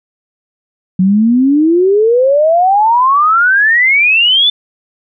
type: exponential sweep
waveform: sine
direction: up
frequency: 181 to 3547 Hz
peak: -6 dBFS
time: 0.99-4.5 s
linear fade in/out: 5 ms
effects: none